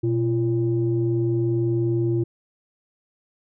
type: tone pair together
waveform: sine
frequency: 121 / 342.2 Hz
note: B2 / F4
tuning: -35 / -35 cents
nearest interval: octave + tritone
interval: 1800 cents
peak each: -21 dBFS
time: 0.03-2.24 s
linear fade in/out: 10 ms
effects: tanh soft clip ceiling -12 dBFS

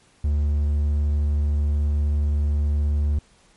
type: tone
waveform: triangle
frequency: 73.42 Hz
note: D2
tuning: in tune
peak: -16 dBFS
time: 0.24-3.19 s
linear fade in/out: 5 ms
effects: pink hiss -57 dBFS RMS until 3.56 s + MP3 48 kbps

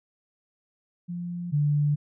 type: tone pair in turn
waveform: sine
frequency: 174.61 / 146.83 Hz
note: F3 / D3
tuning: 0 / 0 cents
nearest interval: minor third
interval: 300 cents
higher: first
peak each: -30 / -20 dBFS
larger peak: second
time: 1.08-1.52 / 1.52-1.96 s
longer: neither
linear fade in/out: 20 ms
effects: none

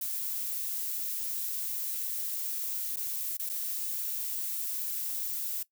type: noise with dropouts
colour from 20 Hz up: violet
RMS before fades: -34 dBFS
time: 0.01-5.63 s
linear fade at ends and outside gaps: 5 ms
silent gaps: 2.961-2.968 / 3.37-3.394 / 3.492-3.496 s
effects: noise-tail reverb RT60 0.1 s tail -18 dB re dry

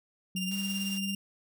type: tone with pitch glide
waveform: sine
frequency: 185 to 194.98 Hz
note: F#3 to G3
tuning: 0 to -9 cents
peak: -32 dBFS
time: 0.35-1.15 s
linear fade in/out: 2 ms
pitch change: +91 cents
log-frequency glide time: 0.47-0.53 s
type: tone with tremolo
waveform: sawtooth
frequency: 2796 Hz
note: F7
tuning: 1 cent sharp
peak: -28 dBFS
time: 0.36-1.15 s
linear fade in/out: 5 ms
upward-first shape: triangle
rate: 18 Hz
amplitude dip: 60%
type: noise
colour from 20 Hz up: white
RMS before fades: -47 dBFS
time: 0.51-0.98 s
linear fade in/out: 2 ms
effects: none

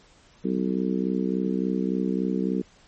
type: harmonic tone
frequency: 63.5 Hz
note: B1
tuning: 49 cents sharp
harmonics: 3 / 4 / 5 / 6 / 7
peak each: -26 / -28 / -30 / -32 / -33 dBFS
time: 0.44-2.62 s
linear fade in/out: 10 ms
effects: pink hiss -56 dBFS RMS until 2.87 s + MP3 32 kbps

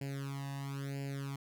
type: tone with flanger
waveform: sawtooth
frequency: 138.59 Hz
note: C#3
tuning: in tune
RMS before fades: -40 dBFS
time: 0.01-1.36 s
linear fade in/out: 5 ms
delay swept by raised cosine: 0.41 to 1.1 ms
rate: 1 Hz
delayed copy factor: +0.95
effects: none

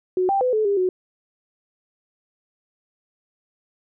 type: tone with pitch steps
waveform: sine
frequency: 368 / 787 / 504 / 432.4 / 401.9 / 368.4 Hz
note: F#4 / G5 / B4 / A4 / G4 / F#4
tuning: -9 / +7 / +35 / -30 / +43 / -7 cents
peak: -17 dBFS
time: 0.17-0.89 s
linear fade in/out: 2 ms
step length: 120 ms
effects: none

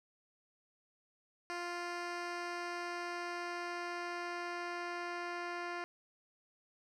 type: tone with low-pass filter sweep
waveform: 10% pulse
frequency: 349.2 Hz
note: F4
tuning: in tune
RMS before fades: -41 dBFS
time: 1.5-5.84 s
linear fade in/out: 0 ms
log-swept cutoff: 6000 to 3700 Hz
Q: 0.79
effects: none

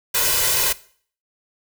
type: noise with comb filter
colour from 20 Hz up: white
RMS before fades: -19 dBFS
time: 0.14-0.73 s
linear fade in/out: 10 ms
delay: 2 ms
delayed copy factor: +0.95
effects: noise-tail reverb RT60 0.5 s tail -19 dB re dry

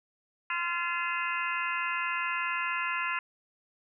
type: harmonic tone with a mistuned harmonic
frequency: 344.7 Hz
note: F4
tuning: 23 cents flat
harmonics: 3 / 4 / 5 / 6 / 7 / 8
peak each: -34 / -35 / -36 / -37 / -37 / -38 dBFS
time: 0.5-3.19 s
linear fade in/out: 2 ms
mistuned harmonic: 7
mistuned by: +83 cents
effects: none

